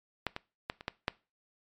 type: clicks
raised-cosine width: 0.3 ms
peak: -14 / -20 / -16 / -28 / -16 / -12 dBFS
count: 6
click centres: 0.267 / 0.364 / 0.699 / 0.809 / 0.881 / 1.081 s
effects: noise-tail reverb RT60 0.3 s tail -21 dB re dry + MP3 64 kbps